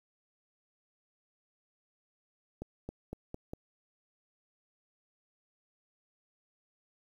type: accelerating click train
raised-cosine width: 2 ms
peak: -26 dBFS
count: 5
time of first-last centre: 2.62-3.535 s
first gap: 270 ms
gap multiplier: 0.89
effects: 10-bit